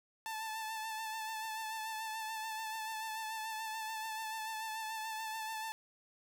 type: tone with vibrato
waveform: sawtooth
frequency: 880 Hz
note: A5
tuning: in tune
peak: -35 dBFS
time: 0.26-5.72 s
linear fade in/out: 0 ms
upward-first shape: sine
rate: 6.9 Hz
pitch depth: 29 cents each way
effects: none